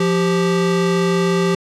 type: tone pair together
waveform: square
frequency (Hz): 174.61 / 392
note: F3 / G4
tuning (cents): 0 / 0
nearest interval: octave + major second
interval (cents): 1400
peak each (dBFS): -18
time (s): 0-1.55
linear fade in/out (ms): 5
effects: low-pass 7000 Hz 12 dB/octave